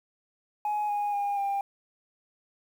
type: tone with pitch steps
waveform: sine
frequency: 838 / 824.1 / 810.4 / 796.9 Hz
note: G#5 / G#5 / G#5 / G5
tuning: +15 / -14 / -43 / +28 cents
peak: -24 dBFS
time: 0.65-1.61 s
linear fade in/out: 2 ms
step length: 240 ms
effects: tanh soft clip ceiling -24 dBFS + 9-bit